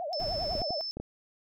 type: tone with vibrato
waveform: sine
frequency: 648 Hz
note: E5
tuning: 30 cents flat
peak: -32 dBFS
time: 0-0.81 s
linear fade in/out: 0 ms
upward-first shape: triangle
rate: 10 Hz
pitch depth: 280 cents each way
type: tone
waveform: sine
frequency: 5274 Hz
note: E8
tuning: in tune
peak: -33 dBFS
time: 0.13-0.91 s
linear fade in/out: 0 ms
type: noise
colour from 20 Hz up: brown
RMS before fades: -39 dBFS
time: 0.2-0.62 s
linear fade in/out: 0 ms
type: clicks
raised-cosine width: 2 ms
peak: -24 dBFS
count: 5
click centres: 0.553 / 0.618 / 0.706 / 0.97 / 1 s
effects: none